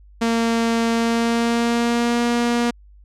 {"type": "tone with pitch glide", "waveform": "sawtooth", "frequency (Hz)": [230, 238.1], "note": ["A#3", "A#3"], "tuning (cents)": [-23, 37], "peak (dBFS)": -13, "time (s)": [0.21, 2.71], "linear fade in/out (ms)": 10, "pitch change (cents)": 60, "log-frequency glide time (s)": [0.91, 2.22], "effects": ["added 50 Hz sine -44 dBFS peak until 3.04 s", "low-pass 8000 Hz 12 dB/octave"]}